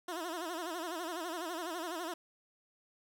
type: tone with vibrato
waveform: 15% pulse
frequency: 338.7 Hz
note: E4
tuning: 47 cents sharp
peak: -31 dBFS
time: 0.08-2.14 s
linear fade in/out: 5 ms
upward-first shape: sine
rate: 12 Hz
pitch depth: 130 cents each way
effects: none